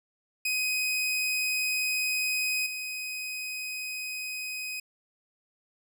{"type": "tone with level steps", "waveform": "sawtooth", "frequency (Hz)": 2511, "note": "D#7", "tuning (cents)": 15, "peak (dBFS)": [-23, -30], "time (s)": [0.45, 4.8], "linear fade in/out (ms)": 5, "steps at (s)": 2.66, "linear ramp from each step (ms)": 5, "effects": []}